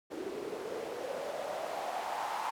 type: noise with band-pass filter sweep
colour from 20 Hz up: white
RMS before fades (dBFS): -38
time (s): 0.1-2.51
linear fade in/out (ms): 20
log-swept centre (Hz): 350 to 920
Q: 4.5
effects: none